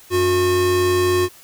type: tone pair together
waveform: square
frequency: 93.6 / 362.1 Hz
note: F#2 / F#4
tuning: +20 / -37 cents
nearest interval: octave + major seventh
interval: 2343 cents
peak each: -25 / -16 dBFS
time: 0.1-1.29 s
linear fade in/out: 50 ms
effects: white hiss -46 dBFS RMS until 1.43 s